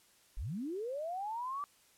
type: linear sweep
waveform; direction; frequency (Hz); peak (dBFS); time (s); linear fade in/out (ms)
sine; up; 30.1 to 1174.7; -36; 0.37-1.64; 0
effects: white hiss -66 dBFS RMS until 1.97 s + low-pass 12000 Hz 12 dB/octave